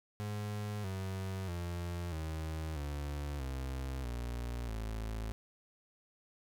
35% pulse tone with pitch steps, 104.4 / 95.18 / 86.78 / 79.12 / 72.14 / 65.77 / 59.96 / 54.67 Hz, G#2 / F#2 / F2 / D#2 / D2 / C2 / A#1 / A1, +10 / +49 / -10 / +30 / -30 / +10 / +49 / -10 cents, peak -35 dBFS, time 0.2-5.32 s, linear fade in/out 0 ms, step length 640 ms, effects none

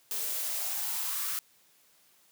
blue noise with high-pass filter sweep, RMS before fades -33 dBFS, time 0.11-1.39 s, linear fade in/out 0 ms, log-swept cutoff 410 to 1300 Hz, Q 3.7, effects white hiss -64 dBFS RMS until 2.31 s + high-pass 100 Hz 12 dB/octave

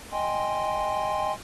triangle chord, Ab major seventh, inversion second, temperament equal, 622.3 / 784 / 830.6 / 1046.5 Hz, Eb5 / G5 / Ab5 / C6, 0 / 0 / 0 / 0 cents, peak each -29 dBFS, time 0.11-1.37 s, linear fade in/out 50 ms, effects pink hiss -44 dBFS RMS until 1.43 s + AAC 32 kbps

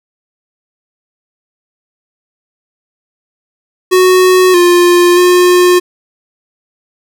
square tone with pitch steps, 369.1 / 351.8 / 358.2 Hz, F#4 / F4 / F4, -4 / +13 / +44 cents, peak -5 dBFS, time 3.91-5.8 s, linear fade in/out 20 ms, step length 630 ms, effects none

